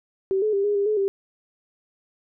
sine tone with pitch steps, 384.6 / 428.8 / 396.7 / 412.5 / 401.2 / 427.1 / 393 Hz, G4 / A4 / G4 / G#4 / G4 / G#4 / G4, -33 / -45 / +21 / -12 / +40 / +48 / +4 cents, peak -19 dBFS, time 0.31-1.08 s, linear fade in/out 0 ms, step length 110 ms, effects none

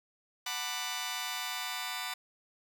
10% pulse chord, B minor seventh, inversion second, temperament just, 740.8 / 889 / 987.8 / 1185.3 Hz, F#5 / A5 / B5 / D6, +2 / +18 / 0 / +16 cents, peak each -32 / -36 / -31 / -32 dBFS, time 0.46-2.14 s, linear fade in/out 5 ms, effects none

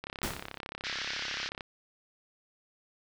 click train, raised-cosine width 0.3 ms, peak -22 dBFS, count 54, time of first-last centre 0.04-1.608 s, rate 33.8 Hz
pink noise with exponential decay, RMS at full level -30 dBFS, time 0.23-0.58 s, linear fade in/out 0 ms, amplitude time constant 76 ms
pink band-pass noise, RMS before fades -37 dBFS, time 0.84-1.49 s, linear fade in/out 5 ms, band 1400 to 5600 Hz, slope 48 dB/octave
effects none

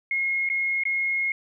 sine tone with dropouts, 2156 Hz, C#7, 49 cents flat, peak -22 dBFS, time 0.11-1.32 s, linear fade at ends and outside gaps 2 ms, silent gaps 0.49-0.499 / 0.836-0.853 s, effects none

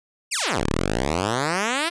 5% pulse exponential two-way sweep, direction down then up, 2960 to 32.58 to 352.8 Hz, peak -10 dBFS, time 0.31-1.9 s, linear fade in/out 20 ms, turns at 0.66 s, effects resampled to 22050 Hz

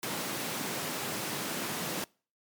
pink high-pass noise, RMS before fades -35 dBFS, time 0.03-2.04 s, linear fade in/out 0 ms, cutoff 150 Hz, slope 24 dB/octave, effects noise-tail reverb RT60 0.4 s tail -26 dB re dry + MP3 96 kbps

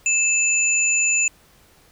sine tone pair together, 2628 / 7016 Hz, E7 / A8, -6 / -6 cents, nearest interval octave + perfect fourth, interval 1700 cents, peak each -19 dBFS, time 0.06-1.28 s, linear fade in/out 2 ms, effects pink hiss -54 dBFS RMS until 1.91 s

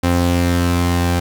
sawtooth tone pair together, 87.3 / 261.6 Hz, F2 / C4, 0 / 0 cents, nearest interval octave + perfect fifth, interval 1900 cents, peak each -11 / -16 dBFS, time 0.03-1.2 s, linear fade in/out 10 ms, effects none

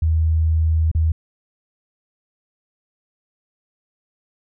sine tone with dropouts, 80 Hz, D#2, 49 cents sharp, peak -14 dBFS, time 0.02-1.12 s, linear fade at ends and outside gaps 5 ms, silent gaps 0.915-0.949 s, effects none

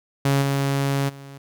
sawtooth tone with level steps, 138.59 Hz, C#3, in tune, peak -13 / -16 / -34 dBFS, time 0.25-1.38 s, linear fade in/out 5 ms, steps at 0.41 / 1.08 s, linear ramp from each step 20 ms, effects none

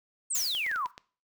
sine exponential sweep, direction down, 8830 to 932.3 Hz, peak -28 dBFS, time 0.3-0.87 s, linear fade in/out 10 ms
blue noise with exponential decay, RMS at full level -30 dBFS, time 0.35-0.91 s, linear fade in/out 0 ms, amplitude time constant 120 ms
clicks, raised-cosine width 0.2 ms, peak -25 dBFS, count 6, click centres 0.55 / 0.664 / 0.714 / 0.76 / 0.859 / 0.979 s
effects noise-tail reverb RT60 0.4 s tail -20 dB re dry

